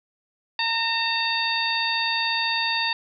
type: harmonic tone with a mistuned harmonic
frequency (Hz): 916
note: A#5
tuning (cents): -31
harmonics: 1 / 2 / 3 / 4 / 5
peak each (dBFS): -28 / -28 / -28 / -28 / -28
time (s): 0.59-2.93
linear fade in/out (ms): 2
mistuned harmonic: 3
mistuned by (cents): -37
effects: none